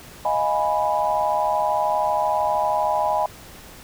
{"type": "chord", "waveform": "sine", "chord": "F half-diminished seventh", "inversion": "third", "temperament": "equal with one note detuned", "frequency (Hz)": [622.3, 695.2, 830.6, 987.8], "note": ["Eb5", "F5", "Ab5", "Cb6"], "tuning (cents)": [0, -8, 0, 0], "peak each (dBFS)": [-24, -28, -22, -24], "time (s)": [0.25, 3.26], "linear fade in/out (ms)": 2, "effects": ["pink hiss -43 dBFS RMS until 3.83 s"]}